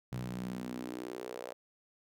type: tone with high-pass filter sweep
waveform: sawtooth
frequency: 61.74 Hz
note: B1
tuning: in tune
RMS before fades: -41 dBFS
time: 0.12-1.53 s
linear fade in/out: 0 ms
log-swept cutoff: 130 to 550 Hz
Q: 3.6
effects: none